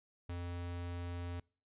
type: tone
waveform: square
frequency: 87.31 Hz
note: F2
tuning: in tune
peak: -40 dBFS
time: 0.29-1.4 s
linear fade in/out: 5 ms
effects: noise-tail reverb RT60 0.4 s tail -26 dB re dry + resampled to 8000 Hz